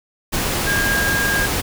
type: tone in noise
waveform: sine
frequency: 1621 Hz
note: G#6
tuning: 42 cents flat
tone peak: -18 dBFS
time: 0.66-1.47 s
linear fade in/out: 20 ms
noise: pink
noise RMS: -21 dBFS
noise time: 0.32-1.62 s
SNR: 0 dB
effects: none